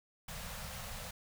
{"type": "band-stop noise", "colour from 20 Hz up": "pink", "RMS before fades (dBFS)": -44, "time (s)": [0.28, 1.11], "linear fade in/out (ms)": 5, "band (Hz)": [220, 470], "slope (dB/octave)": 96, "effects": []}